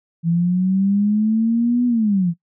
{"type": "linear two-way sweep", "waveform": "sine", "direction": "up then down", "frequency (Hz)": [164.81, 246.9, 164.81], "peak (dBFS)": -14, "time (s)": [0.23, 2.34], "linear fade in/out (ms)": 50, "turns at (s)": 1.86, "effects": ["noise-tail reverb RT60 0.1 s tail -19 dB re dry"]}